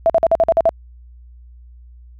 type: tone bursts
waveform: sine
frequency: 662 Hz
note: E5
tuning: 7 cents sharp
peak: -9 dBFS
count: 8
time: 0.06-0.692 s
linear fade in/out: 0 ms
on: 37 ms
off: 48 ms
effects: added 60 Hz sine -39 dBFS peak until 2.19 s